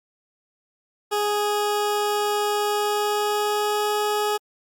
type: tone with pitch glide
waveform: 20% pulse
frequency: 415.3 to 418.9 Hz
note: G#4 to G#4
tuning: 0 to +15 cents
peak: -16 dBFS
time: 1.11-4.38 s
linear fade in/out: 20 ms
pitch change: +15 cents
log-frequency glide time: 2.65-3.9 s
effects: Opus 48 kbps